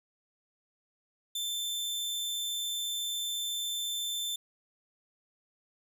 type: tone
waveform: sawtooth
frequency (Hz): 3546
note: A7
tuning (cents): +13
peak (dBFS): -29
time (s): 1.35-4.36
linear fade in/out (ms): 5
effects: none